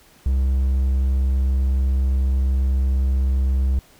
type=tone; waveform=triangle; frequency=66 Hz; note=C2; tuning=16 cents sharp; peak=-14 dBFS; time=0.26-3.79 s; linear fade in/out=0 ms; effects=pink hiss -52 dBFS RMS until 3.99 s